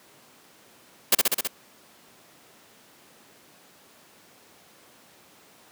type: noise with echo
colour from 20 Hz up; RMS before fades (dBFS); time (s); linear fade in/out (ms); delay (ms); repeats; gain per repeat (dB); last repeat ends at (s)
white; -17; 1.12-1.15; 5; 65; 5; -2; 1.475
effects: pink hiss -54 dBFS RMS until 5.71 s + high-pass 200 Hz 12 dB/octave